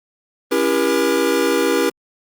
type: chord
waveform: square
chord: C# diminished seventh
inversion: none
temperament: just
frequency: 277.2 / 332.6 / 399.1 / 479 Hz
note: C#4 / E4 / G4 / Bb4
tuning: 0 / +16 / +31 / +47 cents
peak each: -23 / -22 / -21 / -20 dBFS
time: 0.51-1.9 s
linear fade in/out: 10 ms
effects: Opus 32 kbps